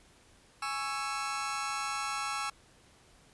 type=chord; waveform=sawtooth; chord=C# minor; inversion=second; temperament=just; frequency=831.5 / 1108.7 / 1330.5 Hz; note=G#5 / C#6 / E6; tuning=+2 / 0 / +16 cents; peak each=-35 / -34 / -32 dBFS; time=0.62-2.5 s; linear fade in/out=5 ms; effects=pink hiss -61 dBFS RMS until 3.33 s + resampled to 24000 Hz